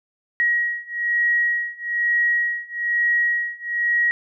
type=beating tone pair; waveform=sine; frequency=1900 / 1901.1 Hz; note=A#6 / A#6; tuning=+33 / +34 cents; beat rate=1.1 Hz; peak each=-22 / -21 dBFS; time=0.4-4.11 s; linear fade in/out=0 ms; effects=none